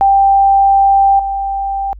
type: tone with level steps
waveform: sine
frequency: 787 Hz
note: G5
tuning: 7 cents sharp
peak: -6 / -15 dBFS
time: 0.01-1.93 s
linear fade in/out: 0 ms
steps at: 1.19 s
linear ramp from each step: 5 ms
effects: added 50 Hz sine -30 dBFS peak until 1.99 s